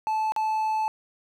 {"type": "tone with dropouts", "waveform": "triangle", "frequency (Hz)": 871, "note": "A5", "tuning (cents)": -18, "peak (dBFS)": -21, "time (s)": [0.07, 0.88], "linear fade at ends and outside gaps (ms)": 0, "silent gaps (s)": [0.321, 0.363], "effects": []}